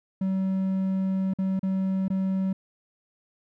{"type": "tone with dropouts", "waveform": "triangle", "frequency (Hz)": 190.5, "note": "G3", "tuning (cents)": -49, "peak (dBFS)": -21, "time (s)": [0.21, 2.53], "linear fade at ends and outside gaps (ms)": 5, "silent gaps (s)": [[1.337, 1.386], [1.594, 1.63], [2.082, 2.101]], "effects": []}